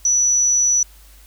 sine tone, 5920 Hz, F#8, in tune, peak -13 dBFS, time 0.05-0.83 s, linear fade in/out 2 ms, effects added 50 Hz sine -44 dBFS peak until 1.26 s + white hiss -50 dBFS RMS until 1.26 s

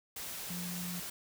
sine tone in noise, 177.2 Hz, F3, 25 cents sharp, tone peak -39 dBFS, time 0.5-1 s, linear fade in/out 5 ms, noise white, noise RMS -42 dBFS, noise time 0.16-1.1 s, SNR 0 dB, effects none

